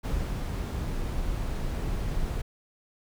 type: noise with ADSR envelope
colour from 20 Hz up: brown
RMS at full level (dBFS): -28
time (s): 0.03-2.42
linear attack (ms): 22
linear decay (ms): 330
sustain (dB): -2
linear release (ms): 10
effects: none